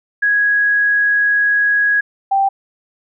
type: tone pair in turn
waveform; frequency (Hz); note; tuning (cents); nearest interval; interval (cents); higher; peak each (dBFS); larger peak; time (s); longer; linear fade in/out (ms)
sine; 1661.2 / 784; G#6 / G5; 0 / 0; octave + minor second; 1300; first; -11; neither; 0.22-2.01 / 2.31-2.49; first; 10
effects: none